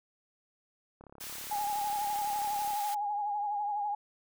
click train, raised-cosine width 1 ms, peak -37 dBFS, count 61, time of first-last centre 1.01-2.734 s, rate 34.8 Hz
white high-pass noise, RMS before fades -42 dBFS, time 1.2-2.95 s, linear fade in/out 10 ms, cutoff 800 Hz, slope 48 dB/octave
sine tone with vibrato, 825 Hz, G#5, 12 cents flat, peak -30 dBFS, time 1.51-3.95 s, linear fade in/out 5 ms, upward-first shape sine, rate 12 Hz, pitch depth 44 cents each way
effects none

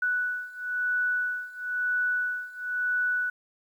sine beating tone pair, 1480 / 1481 Hz, F#6 / F#6, 0 / +1 cents, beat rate 1 Hz, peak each -30 / -28 dBFS, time 0.02-3.3 s, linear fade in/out 5 ms, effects 10-bit

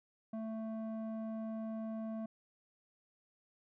square tone with low-pass filter, 221.4 Hz, A3, 11 cents sharp, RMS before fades -41 dBFS, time 0.33-2.26 s, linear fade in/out 5 ms, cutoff 730 Hz, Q 1.3, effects none

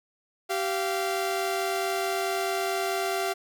sawtooth tone pair together, 387.6 / 690.6 Hz, G4 / F5, -20 / -20 cents, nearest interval minor seventh, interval 1000 cents, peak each -25 dBFS, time 0.49-3.34 s, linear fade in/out 20 ms, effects none

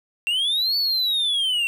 triangle linear two-way sweep, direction up then down, 2700 to 4506 to 2700 Hz, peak -18 dBFS, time 0.27-1.67 s, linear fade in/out 0 ms, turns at 0.77 s, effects none

